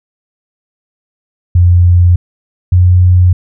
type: tone pair in turn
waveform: sine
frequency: 88.2 / 90.21 Hz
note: F2 / F#2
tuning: +18 / -43 cents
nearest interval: unison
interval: 39 cents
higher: second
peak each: -3 dBFS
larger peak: neither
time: 1.55-2.16 / 2.72-3.33 s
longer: neither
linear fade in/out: 5 ms
effects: none